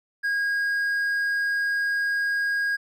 triangle tone with hard clipping, 1635 Hz, G#6, 28 cents flat, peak -23 dBFS, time 0.23-2.77 s, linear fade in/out 20 ms, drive 6 dB, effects none

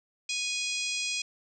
harmonic tone, 828 Hz, G#5, 5 cents flat, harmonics 3 / 4 / 5 / 6 / 7 / 8 / 9 / 10, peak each -33 / -37 / -39 / -37 / -39 / -41 / -41 / -45 dBFS, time 0.29-1.22 s, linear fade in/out 5 ms, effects none

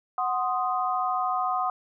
sine chord, C diminished, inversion second, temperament equal, 740 / 1046.5 / 1244.5 Hz, Gb5 / C6 / Eb6, 0 / 0 / 0 cents, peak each -27 / -30 / -28 dBFS, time 0.18-1.7 s, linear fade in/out 2 ms, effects none

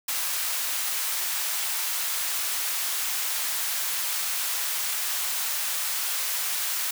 white high-pass noise, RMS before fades -28 dBFS, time 0.08-6.91 s, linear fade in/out 5 ms, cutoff 870 Hz, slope 12 dB/octave, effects none

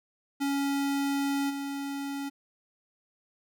square tone with level steps, 279.2 Hz, C#4, 13 cents sharp, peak -27 / -33 dBFS, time 0.4-2.3 s, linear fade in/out 20 ms, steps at 1.49 s, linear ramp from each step 20 ms, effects none

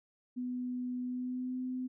sine tone with pitch glide, 249.1 to 254.6 Hz, B3 to C4, +15 to -47 cents, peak -34 dBFS, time 0.36-1.88 s, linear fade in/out 20 ms, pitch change +38 cents, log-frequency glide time 1.03-1.59 s, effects none

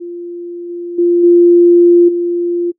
sine tone with level steps, 347.3 Hz, F4, 10 cents flat, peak -22 / -20 / -7 / -3 / -12 dBFS, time 0-2.72 s, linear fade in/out 20 ms, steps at 0.69 / 0.98 / 1.23 / 2.08 s, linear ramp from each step 10 ms, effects noise-tail reverb RT60 0.1 s tail -22 dB re dry

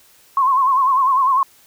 sine tone with vibrato, 1062 Hz, C6, 25 cents sharp, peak -12 dBFS, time 0.37-1.43 s, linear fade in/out 2 ms, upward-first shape sine, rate 10 Hz, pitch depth 93 cents each way, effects white hiss -51 dBFS RMS until 1.66 s

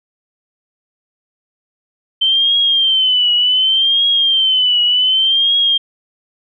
sine tone with vibrato, 3100 Hz, G7, 20 cents flat, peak -10 dBFS, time 2.21-5.78 s, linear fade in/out 10 ms, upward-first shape triangle, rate 0.67 Hz, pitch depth 110 cents each way, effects none

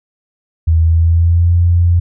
sine tone with pitch glide, 81.3 to 86.63 Hz, E2 to F2, -23 to -13 cents, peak -7 dBFS, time 0.67-2 s, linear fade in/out 10 ms, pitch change +110 cents, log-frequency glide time 0.82-1.54 s, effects none

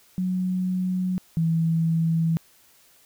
sine tone pair in turn, 183.9 / 163.84 Hz, F#3 / E3, -10 / -10 cents, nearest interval major second, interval 200 cents, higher first, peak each -22 / -19 dBFS, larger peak second, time 0.18-1.18 / 1.37-2.37 s, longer neither, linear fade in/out 0 ms, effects white hiss -57 dBFS RMS until 3.05 s

